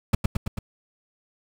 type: noise with echo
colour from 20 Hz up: brown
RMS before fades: -17 dBFS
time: 0.13-0.15 s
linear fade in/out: 5 ms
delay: 110 ms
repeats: 4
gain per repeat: -3 dB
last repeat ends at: 0.59 s
effects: none